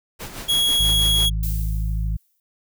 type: noise with tremolo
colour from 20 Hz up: pink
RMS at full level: -32 dBFS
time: 0.19-1.27 s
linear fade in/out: 20 ms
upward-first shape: sine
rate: 6.1 Hz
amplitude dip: 60%
type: tone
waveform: 45% pulse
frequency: 3322 Hz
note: G#7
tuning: in tune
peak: -16 dBFS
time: 0.48-1.3 s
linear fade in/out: 20 ms
type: harmonic tone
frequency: 53.3 Hz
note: G#1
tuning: 46 cents sharp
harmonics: 1 / 2 / 3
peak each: -21 / -29 / -31 dBFS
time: 0.79-2.17 s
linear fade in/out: 10 ms
type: noise with exponential decay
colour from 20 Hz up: violet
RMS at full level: -30 dBFS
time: 1.43-2.4 s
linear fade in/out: 1 ms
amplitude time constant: 210 ms
effects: none